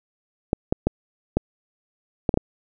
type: clicks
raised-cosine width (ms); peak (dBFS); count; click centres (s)
2; -5; 7; 0.531 / 0.725 / 0.87 / 1.37 / 2.292 / 2.341 / 2.374
effects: none